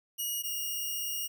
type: tone pair in turn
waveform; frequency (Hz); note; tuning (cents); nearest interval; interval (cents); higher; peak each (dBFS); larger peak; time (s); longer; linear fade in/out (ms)
5% pulse; 2896 / 2856; F#7 / F7; -38 / +38; unison; 24; first; -23; neither; 0.18-0.43 / 0.43-1.28; second; 20
effects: none